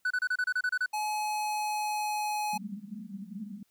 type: tone bursts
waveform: triangle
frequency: 1492 Hz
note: F#6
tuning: 14 cents sharp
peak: -24 dBFS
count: 10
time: 0.05-0.861 s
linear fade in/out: 5 ms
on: 55 ms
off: 29 ms
type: tone with pitch glide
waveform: square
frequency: 849 to 842.2 Hz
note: G#5 to G#5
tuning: +38 to +24 cents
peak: -30 dBFS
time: 0.93-2.58 s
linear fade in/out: 10 ms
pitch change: -14 cents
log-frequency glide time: 1.11-2.36 s
type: band-pass noise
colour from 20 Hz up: white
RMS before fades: -41 dBFS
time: 2.53-3.63 s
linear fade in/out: 5 ms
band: 190 to 220 Hz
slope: 96 dB/octave
effects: white hiss -73 dBFS RMS until 3.7 s